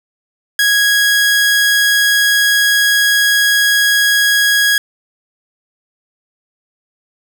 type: tone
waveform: sawtooth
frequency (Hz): 1655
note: G#6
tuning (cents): -6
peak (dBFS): -6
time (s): 0.59-4.78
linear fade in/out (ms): 2
effects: none